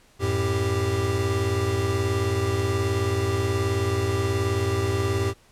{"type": "tone cluster", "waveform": "square", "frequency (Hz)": [90.8, 109.5, 392.3], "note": ["F#2", "A2", "G4"], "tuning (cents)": [-32, -8, 1], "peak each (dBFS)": -27, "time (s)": [0.19, 5.34], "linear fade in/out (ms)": 50, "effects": ["pink hiss -57 dBFS RMS until 5.51 s", "low-pass 11000 Hz 12 dB/octave"]}